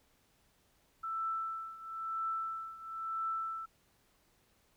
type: tone with tremolo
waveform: sine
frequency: 1326 Hz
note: E6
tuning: 10 cents sharp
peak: -32 dBFS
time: 1.03-3.66 s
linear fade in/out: 10 ms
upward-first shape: triangle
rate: 1 Hz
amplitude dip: 85%
effects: pink hiss -71 dBFS RMS until 4.76 s